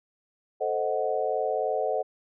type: chord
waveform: sine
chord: A diminished seventh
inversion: none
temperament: equal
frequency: 440 / 523.3 / 622.3 / 740 Hz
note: A4 / C5 / Eb5 / Gb5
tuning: 0 / 0 / 0 / 0 cents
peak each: -30 dBFS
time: 0.6-2.03 s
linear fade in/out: 20 ms
effects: none